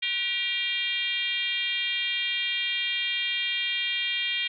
sine tone with frequency modulation, 2794 Hz, F7, in tune, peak -25 dBFS, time 0.02-4.48 s, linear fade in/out 10 ms, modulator 433 Hz, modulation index 1.8, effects none

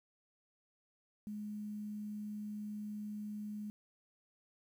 sine tone with quantisation, 209.7 Hz, G#3, 17 cents sharp, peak -40 dBFS, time 1.27-3.7 s, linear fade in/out 0 ms, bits 11, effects none

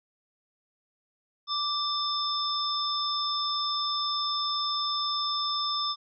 sine tone cluster, 1172 / 3581 / 5240 Hz, D6 / A7 / E8, -4 / +30 / -11 cents, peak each -31 dBFS, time 1.47-5.96 s, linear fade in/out 50 ms, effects none

